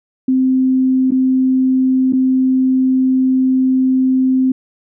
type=tone with dropouts; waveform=sine; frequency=260 Hz; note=C4; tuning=11 cents flat; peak=-10 dBFS; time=0.28-4.52 s; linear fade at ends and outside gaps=5 ms; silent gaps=1.108-1.118 / 2.125-2.132 s; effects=none